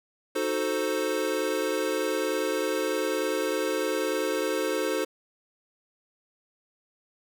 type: chord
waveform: square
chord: D# diminished seventh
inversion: none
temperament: equal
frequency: 311.1 / 370 / 440 / 523.3 Hz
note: D#4 / F#4 / A4 / C5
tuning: 0 / 0 / 0 / 0 cents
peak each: -33 / -33 / -31 / -31 dBFS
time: 0.35-5.05 s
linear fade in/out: 10 ms
effects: none